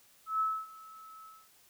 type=tone with ADSR envelope; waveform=sine; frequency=1300 Hz; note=E6; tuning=24 cents flat; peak=-26 dBFS; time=0.26-1.49 s; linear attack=140 ms; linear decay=260 ms; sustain=-22 dB; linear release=240 ms; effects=white hiss -63 dBFS RMS until 1.69 s